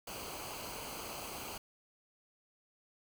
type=noise with comb filter; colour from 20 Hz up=pink; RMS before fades=-44 dBFS; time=0.07-1.58 s; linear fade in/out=5 ms; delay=0.55 ms; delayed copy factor=-0.65; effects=none